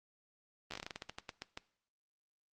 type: slowing click train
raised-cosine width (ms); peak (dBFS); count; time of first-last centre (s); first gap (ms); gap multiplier
0.2; -24; 16; 0.71-1.574; 12; 1.2
effects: noise-tail reverb RT60 0.6 s tail -19 dB re dry + Opus 24 kbps